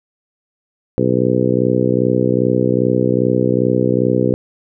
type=harmonic tone; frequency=62.5 Hz; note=B1; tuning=21 cents sharp; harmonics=2 / 3 / 4 / 5 / 6 / 7 / 8; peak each=-20 / -20 / -20 / -20 / -20 / -20 / -20 dBFS; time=0.98-4.34 s; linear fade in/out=0 ms; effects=none

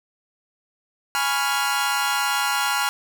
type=chord; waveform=sawtooth; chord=C# dominant seventh; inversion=second; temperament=equal; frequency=830.6 / 987.8 / 1108.7 / 1396.9 Hz; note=G#5 / B5 / C#6 / E#6; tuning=0 / 0 / 0 / 0 cents; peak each=-22 / -24 / -26 / -20 dBFS; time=1.15-2.89 s; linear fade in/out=0 ms; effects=none

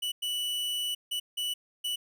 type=tone bursts at uneven times; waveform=45% pulse; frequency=2960 Hz; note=F#7; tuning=in tune; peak=-29 dBFS; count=5; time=0.02-0.12 / 0.22-0.95 / 1.11-1.2 / 1.37-1.54 / 1.84-1.96 s; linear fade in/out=10 ms; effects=none

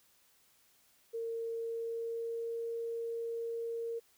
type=tone with pitch glide; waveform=sine; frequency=458.2 to 462.2 Hz; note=A#4 to A#4; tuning=-30 to -15 cents; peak=-35 dBFS; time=1.13-4 s; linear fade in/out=20 ms; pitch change=+15 cents; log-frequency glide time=1.52-2.56 s; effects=white hiss -68 dBFS RMS until 4.17 s

